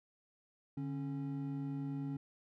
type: tone pair together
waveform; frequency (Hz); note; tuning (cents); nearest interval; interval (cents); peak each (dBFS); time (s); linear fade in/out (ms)
triangle; 145.13 / 274.6; D3 / C#4; -20 / -16; major seventh; 1104; -38 / -38; 0.77-2.17; 5
effects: none